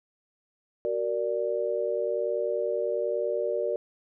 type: chord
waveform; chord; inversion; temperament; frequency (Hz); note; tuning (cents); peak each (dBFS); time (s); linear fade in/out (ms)
sine; Gb augmented; none; equal with one note detuned; 376 / 466.2 / 587.3; Gb4 / Bb4 / D5; +28 / 0 / 0; -32 / -29 / -29; 0.85-3.76; 0
effects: none